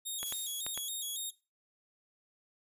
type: tone with vibrato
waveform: 10% pulse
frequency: 3523 Hz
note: A7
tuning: 1 cent sharp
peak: -29 dBFS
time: 0.05-1.31 s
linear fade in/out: 20 ms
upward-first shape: square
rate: 3.6 Hz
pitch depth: 88 cents each way
type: clicks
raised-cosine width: 0.3 ms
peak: -24 dBFS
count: 4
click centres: 0.23 / 0.324 / 0.665 / 0.776 s
type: noise with exponential decay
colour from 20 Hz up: violet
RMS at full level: -40 dBFS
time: 0.26-1.41 s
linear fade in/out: 1 ms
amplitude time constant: 250 ms
effects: noise-tail reverb RT60 0.3 s tail -21 dB re dry + resampled to 32000 Hz